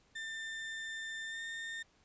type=tone with pitch glide; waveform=35% pulse; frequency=1792 to 1820.2 Hz; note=A6 to A#6; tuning=+31 to -42 cents; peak=-38 dBFS; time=0.15-1.83 s; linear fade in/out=10 ms; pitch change=+27 cents; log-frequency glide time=1.26-1.41 s; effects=pink hiss -69 dBFS RMS until 2.04 s + resampled to 16000 Hz